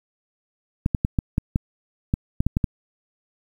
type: clicks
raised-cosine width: 5 ms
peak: -7 dBFS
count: 11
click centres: 0.861 / 0.948 / 1.049 / 1.188 / 1.381 / 1.559 / 2.139 / 2.405 / 2.466 / 2.569 / 2.642 s
effects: 8-bit